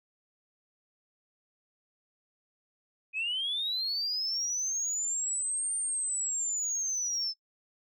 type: linear two-way sweep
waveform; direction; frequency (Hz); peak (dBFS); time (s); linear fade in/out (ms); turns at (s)
sine; up then down; 2489 to 8870 to 5220; -28; 3.13-7.34; 50; 5.75
effects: noise-tail reverb RT60 0.1 s tail -24 dB re dry + tanh soft clip ceiling -25 dBFS